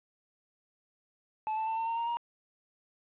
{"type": "tone with pitch steps", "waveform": "triangle", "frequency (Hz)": [868, 880.1, 892.4, 904.9, 917.5, 930.3, 943.3], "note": ["A5", "A5", "A5", "A5", "A#5", "A#5", "A#5"], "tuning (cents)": [-24, 0, 24, 48, -28, -4, 20], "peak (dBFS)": -28, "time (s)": [1.47, 2.17], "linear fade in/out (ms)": 0, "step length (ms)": 100, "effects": ["resampled to 8000 Hz", "10-bit"]}